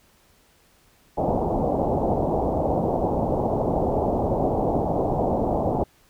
white low-pass noise, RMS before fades -23 dBFS, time 1.17-5.84 s, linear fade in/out 10 ms, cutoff 830 Hz, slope 48 dB/octave, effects pink hiss -59 dBFS RMS until 6.09 s

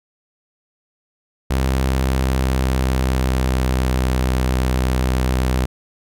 sawtooth tone with pitch glide, 65.6 to 63.73 Hz, C2 to C2, +5 to -45 cents, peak -12 dBFS, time 1.5-5.66 s, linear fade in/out 10 ms, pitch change -50 cents, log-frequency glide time 1.86-4.14 s, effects none

